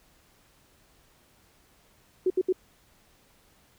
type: tone bursts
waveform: sine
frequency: 370 Hz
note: F#4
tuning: in tune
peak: -20 dBFS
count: 3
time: 2.26-2.526 s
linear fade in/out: 5 ms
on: 42 ms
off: 70 ms
effects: pink hiss -62 dBFS RMS until 3.78 s

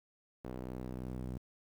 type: tone with band-pass filter sweep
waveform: sawtooth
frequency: 63 Hz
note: B1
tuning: 35 cents sharp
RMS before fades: -42 dBFS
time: 0.44-1.38 s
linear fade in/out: 10 ms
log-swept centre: 390 to 180 Hz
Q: 0.79
effects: 10-bit

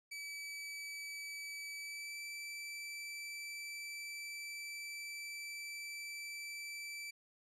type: tone with pitch glide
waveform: sawtooth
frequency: 2297 to 2324 Hz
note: D7 to D7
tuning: -39 to -19 cents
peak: -40 dBFS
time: 0.11-7.11 s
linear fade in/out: 10 ms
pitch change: +20 cents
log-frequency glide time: 1.76-2.19 s
effects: low-pass 11000 Hz 12 dB/octave

